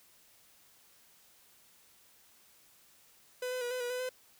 45% pulse tone with pitch steps, 501 / 506 / 484.9 / 505 / 485.9 / 501 / 509 Hz, B4 / B4 / B4 / B4 / B4 / B4 / C5, +25 / +42 / -32 / +39 / -28 / +25 / -48 cents, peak -34 dBFS, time 3.42-4.092 s, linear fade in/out 5 ms, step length 96 ms, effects white hiss -63 dBFS RMS until 4.39 s

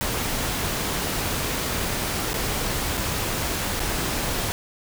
pink noise with dropouts, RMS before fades -26 dBFS, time 0.01-4.52 s, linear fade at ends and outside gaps 0 ms, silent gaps 2.332-2.341 / 2.972-2.976 / 3.795-3.802 s, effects none

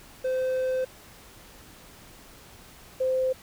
triangle / sine tone pair in turn, 516 / 518.3 Hz, C5 / C5, -24 / -16 cents, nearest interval unison, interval 8 cents, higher second, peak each -22 dBFS, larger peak neither, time 0.24-0.85 / 3-3.33 s, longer first, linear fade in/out 10 ms, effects pink hiss -50 dBFS RMS until 3.42 s

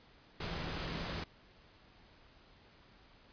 sine tone in noise, 164.81 Hz, E3, in tune, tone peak -47 dBFS, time 0.4-1.24 s, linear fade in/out 5 ms, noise pink, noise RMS -40 dBFS, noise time 0.4-1.24 s, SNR -10 dB, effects pink hiss -62 dBFS RMS until 3.32 s + resampled to 11025 Hz

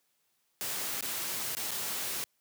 white noise with dropouts, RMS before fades -35 dBFS, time 0.61-2.24 s, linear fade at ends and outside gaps 0 ms, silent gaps 1.009-1.025 / 1.55-1.569 / 1.708-1.715 s, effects white hiss -75 dBFS RMS until 2.4 s + high-pass 100 Hz 12 dB/octave

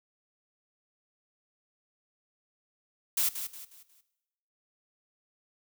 blue noise with echo, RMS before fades -27 dBFS, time 3.17-3.29 s, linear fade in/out 5 ms, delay 180 ms, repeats 4, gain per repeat -9 dB, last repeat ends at 4.01 s, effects noise-tail reverb RT60 1.0 s tail -17 dB re dry

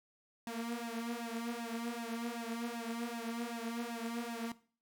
sawtooth tone with flanger, 233.2 Hz, A#3, 1 cent sharp, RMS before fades -40 dBFS, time 0.47-4.52 s, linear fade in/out 2 ms, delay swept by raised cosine 1.1 to 5.3 ms, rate 2.6 Hz, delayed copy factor +0.85, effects noise-tail reverb RT60 0.4 s tail -17 dB re dry

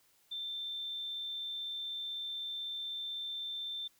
sine tone, 3562 Hz, A7, 21 cents sharp, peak -37 dBFS, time 0.31-3.88 s, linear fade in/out 10 ms, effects white hiss -69 dBFS RMS until 3.99 s

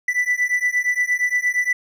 triangle beating tone pair, 1975.5 / 1984.1 Hz, B6 / B6, 0 / +7 cents, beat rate 8.6 Hz, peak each -19 dBFS, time 0.08-1.73 s, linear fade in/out 5 ms, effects none

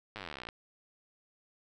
slowing click train, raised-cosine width 0.3 ms, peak -25 dBFS, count 26, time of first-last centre 0.16-0.488 s, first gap 9 ms, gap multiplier 1.03, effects none

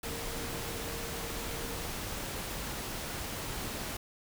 sine tone in noise, 462.3 Hz, A#4, 14 cents flat, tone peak -45 dBFS, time 0.04-1.86 s, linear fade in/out 5 ms, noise pink, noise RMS -38 dBFS, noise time 0.03-3.97 s, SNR -10 dB, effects none

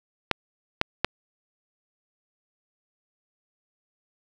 clicks, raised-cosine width 0.3 ms, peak -4 dBFS, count 3, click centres 0.313 / 0.814 / 1.046 s, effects 7-bit

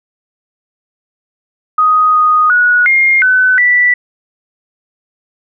sine tone with pitch steps, 1249 / 1241 / 1461 / 2126 / 1509 / 1966 Hz, D#6 / D#6 / F#6 / C7 / F#6 / B6, +6 / -5 / -22 / +27 / +34 / -8 cents, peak -6 dBFS, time 1.78-3.94 s, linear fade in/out 5 ms, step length 360 ms, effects none

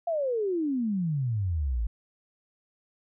sine exponential sweep, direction down, 700 to 51.8 Hz, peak -25 dBFS, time 0.07-1.87 s, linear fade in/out 5 ms, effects none

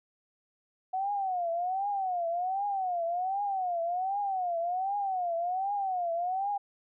sine tone with vibrato, 740 Hz, F#5, in tune, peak -28 dBFS, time 0.93-6.58 s, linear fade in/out 10 ms, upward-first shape triangle, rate 1.3 Hz, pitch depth 190 cents each way, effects none

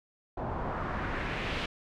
pink noise with low-pass filter sweep, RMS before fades -34 dBFS, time 0.37-1.66 s, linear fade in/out 5 ms, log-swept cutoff 790 to 3200 Hz, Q 1.7, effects none

